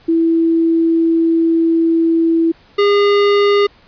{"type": "tone pair in turn", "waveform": ["sine", "square"], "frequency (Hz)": [329.6, 406.6], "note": ["E4", "G#4"], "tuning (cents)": [0, -37], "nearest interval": "major third", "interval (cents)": 363, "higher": "second", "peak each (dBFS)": -10, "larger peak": "neither", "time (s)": [[0.08, 2.52], [2.78, 3.67]], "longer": "first", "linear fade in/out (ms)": 10, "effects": ["pink hiss -48 dBFS RMS until 3.87 s", "resampled to 11025 Hz"]}